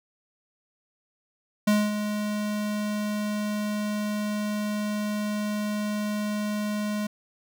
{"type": "tone with ADSR envelope", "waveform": "square", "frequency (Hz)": 209.5, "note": "G#3", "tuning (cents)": 15, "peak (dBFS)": -18, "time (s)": [1.67, 7.07], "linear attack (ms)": 8, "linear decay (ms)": 230, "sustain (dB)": -9, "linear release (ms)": 6, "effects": []}